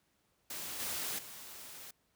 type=noise with level steps; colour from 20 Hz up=white; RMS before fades=-42 / -38 / -49 dBFS; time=0.5-1.91 s; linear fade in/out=5 ms; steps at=0.79 / 1.18 s; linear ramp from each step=10 ms; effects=pink hiss -75 dBFS RMS until 2.15 s + high-pass 60 Hz 12 dB/octave